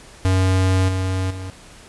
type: tone with level steps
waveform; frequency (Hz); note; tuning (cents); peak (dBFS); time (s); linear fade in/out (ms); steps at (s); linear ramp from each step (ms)
square; 93.8; F#2; +24; -15 / -20 / -29; 0.25-1.5; 0; 0.88 / 1.3; 10
effects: pink hiss -44 dBFS RMS until 1.88 s + resampled to 24000 Hz